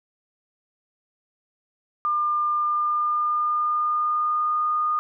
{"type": "tone with pitch glide", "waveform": "sine", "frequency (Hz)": [1200, 1224.5], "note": ["D6", "D#6"], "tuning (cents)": [37, -28], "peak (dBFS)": -20, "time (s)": [2.05, 4.99], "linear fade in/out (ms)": 0, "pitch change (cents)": 35, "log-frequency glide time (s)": [2.56, 4.62], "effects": []}